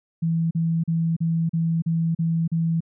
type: tone bursts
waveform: sine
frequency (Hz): 164.81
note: E3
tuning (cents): 0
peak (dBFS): -19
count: 8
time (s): 0.22-2.806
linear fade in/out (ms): 10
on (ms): 290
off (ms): 38
effects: none